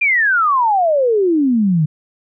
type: exponential sweep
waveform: sine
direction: down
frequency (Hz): 2449 to 146.83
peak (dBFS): -11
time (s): 0.01-1.86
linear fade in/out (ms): 10
effects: none